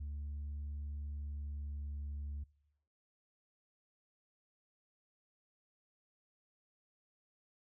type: tone with pitch glide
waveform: sine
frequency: 72.8 to 72.13 Hz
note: D2 to D2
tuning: -15 to -31 cents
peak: -37 dBFS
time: 0-2.44 s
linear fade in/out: 10 ms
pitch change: -16 cents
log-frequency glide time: 1.01-1.98 s
effects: noise-tail reverb RT60 1.0 s tail -26 dB re dry + tanh soft clip ceiling -38 dBFS